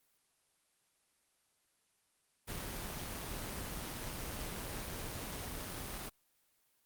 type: noise with amplitude modulation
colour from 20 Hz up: pink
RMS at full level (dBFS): -40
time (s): 2.47-6.1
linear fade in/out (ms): 20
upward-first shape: sine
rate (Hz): 186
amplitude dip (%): 40
effects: white hiss -75 dBFS RMS until 6.85 s + Opus 24 kbps